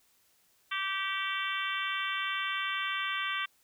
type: harmonic tone with a mistuned harmonic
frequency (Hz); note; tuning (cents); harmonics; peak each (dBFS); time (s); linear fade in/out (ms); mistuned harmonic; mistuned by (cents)
389; G4; -13; 3 / 4 / 5 / 6 / 7 / 8 / 9; -36 / -37 / -38 / -39 / -39 / -40 / -41; 0.71-3.46; 10; 6; -32
effects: white hiss -68 dBFS RMS until 3.63 s